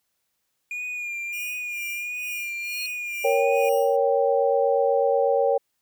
triangle tone with vibrato, 2427 Hz, D#7, 44 cents flat, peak -27 dBFS, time 0.71-3.69 s, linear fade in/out 2 ms, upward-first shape sine, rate 1.5 Hz, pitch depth 36 cents each way
5% pulse tone with tremolo, 2852 Hz, F7, 36 cents sharp, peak -26 dBFS, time 1.32-3.97 s, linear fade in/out 20 ms, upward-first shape sine, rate 2.2 Hz, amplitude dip 85%
sine tone with exponential growth, 4279 Hz, C8, 38 cents sharp, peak -30 dBFS, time 2.26-2.86 s, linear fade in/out 1 ms, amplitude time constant 130 ms
sine chord, G diminished, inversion first, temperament equal, 466.2 / 554.4 / 784 Hz, Bb4 / Db5 / G5, 0 / 0 / 0 cents, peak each -22 / -21 / -25 dBFS, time 3.24-5.58 s, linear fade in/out 10 ms
effects white hiss -75 dBFS RMS until 5.81 s

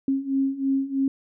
sine beating tone pair, 268.9 / 272 Hz, C4 / C#4, +47 / -33 cents, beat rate 3.1 Hz, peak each -26 / -23 dBFS, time 0.08-1.08 s, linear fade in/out 2 ms, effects none

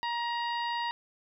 harmonic tone, 945 Hz, A#5, 23 cents sharp, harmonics 1 / 2 / 3 / 4 / 5, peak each -31 / -37 / -41 / -43 / -45 dBFS, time 0.03-0.91 s, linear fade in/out 0 ms, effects none

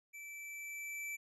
square tone with level ramp, 2322 Hz, D7, 20 cents flat, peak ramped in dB -48 to -40 dBFS, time 0.13-1.17 s, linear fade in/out 20 ms, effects resampled to 32000 Hz

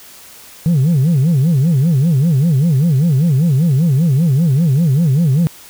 sine tone with vibrato, 150 Hz, D3, 37 cents sharp, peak -7 dBFS, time 0.66-5.47 s, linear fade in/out 0 ms, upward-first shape sine, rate 5.1 Hz, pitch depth 270 cents each way, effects tanh soft clip ceiling -8 dBFS + white hiss -39 dBFS RMS until 5.69 s

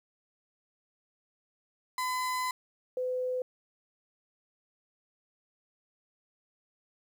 35% pulse / sine tone pair in turn, 1012 / 506 Hz, B5 / B4, +42 / +42 cents, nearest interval octave, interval 1200 cents, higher first, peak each -28 / -29 dBFS, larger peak first, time 1.98-2.51 / 2.97-3.42 s, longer first, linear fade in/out 2 ms, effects 11-bit

